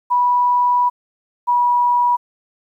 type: tone pair in turn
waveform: sine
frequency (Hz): 980 / 971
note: B5 / B5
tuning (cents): -14 / -30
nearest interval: unison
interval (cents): 16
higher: first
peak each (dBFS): -12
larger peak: neither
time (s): 0.1-0.9 / 1.47-2.17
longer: first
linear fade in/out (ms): 20
effects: 9-bit